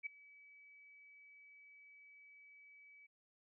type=tone with ADSR envelope; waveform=sine; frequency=2287 Hz; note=D7; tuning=47 cents flat; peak=-37 dBFS; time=0.03-3.07 s; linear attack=33 ms; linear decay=8 ms; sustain=-22 dB; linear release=14 ms; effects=none